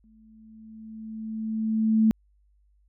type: tone with exponential growth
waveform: sine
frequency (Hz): 220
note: A3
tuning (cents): 0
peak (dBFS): -15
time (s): 0.04-2.11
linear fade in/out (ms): 0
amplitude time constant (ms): 450
effects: added 50 Hz sine -60 dBFS peak until 2.88 s